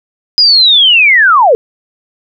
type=linear sweep; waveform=sine; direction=down; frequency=5000 to 420.6 Hz; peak=-3 dBFS; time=0.38-1.55 s; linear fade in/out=0 ms; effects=none